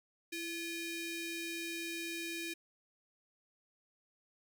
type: ring-modulated tone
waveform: sawtooth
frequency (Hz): 1384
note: F6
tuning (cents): -16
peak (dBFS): -32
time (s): 0.32-2.54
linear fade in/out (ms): 10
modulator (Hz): 1050
effects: none